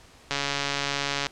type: click train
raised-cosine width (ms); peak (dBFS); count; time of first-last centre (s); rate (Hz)
0.2; -9; 136; 0.31-1.267; 141
effects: pink hiss -52 dBFS RMS until 1.31 s + low-pass 8000 Hz 12 dB/octave